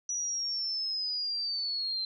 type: linear sweep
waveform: sine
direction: down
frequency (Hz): 5880 to 4104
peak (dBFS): -30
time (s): 0.09-2.05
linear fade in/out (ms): 2
effects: none